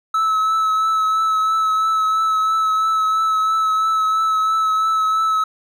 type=tone with vibrato; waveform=triangle; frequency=1300 Hz; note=E6; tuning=24 cents flat; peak=-13 dBFS; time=0.14-5.44 s; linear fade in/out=5 ms; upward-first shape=triangle; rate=3 Hz; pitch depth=22 cents each way; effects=none